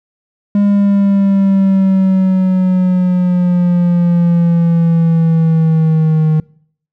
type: exponential sweep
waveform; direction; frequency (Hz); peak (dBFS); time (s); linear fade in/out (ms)
triangle; down; 203.5 to 155.56; -6; 0.55-6.4; 2
effects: noise-tail reverb RT60 0.6 s tail -24 dB re dry